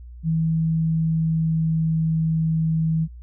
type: tone with pitch glide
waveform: sine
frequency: 161.8 to 160.87 Hz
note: E3 to E3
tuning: -32 to -42 cents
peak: -18 dBFS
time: 0.23-3.08 s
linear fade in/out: 50 ms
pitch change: -10 cents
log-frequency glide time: 0.73-2 s
effects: added 60 Hz sine -37 dBFS peak until 3.22 s